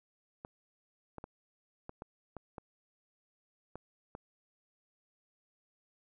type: clicks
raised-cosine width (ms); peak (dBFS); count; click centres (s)
1; -29; 9; 0.449 / 1.183 / 1.241 / 1.894 / 2.021 / 2.367 / 2.582 / 3.756 / 4.151
effects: none